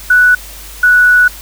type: tone pair in turn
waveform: sine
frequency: 1480 / 1474.8 Hz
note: F#6 / F#6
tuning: 0 / -6 cents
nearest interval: unison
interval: 6 cents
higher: first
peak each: -4 dBFS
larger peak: neither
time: 0.1-0.35 / 0.83-1.28 s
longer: second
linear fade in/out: 5 ms
effects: added 50 Hz sine -32 dBFS peak until 1.41 s + white hiss -32 dBFS RMS until 1.41 s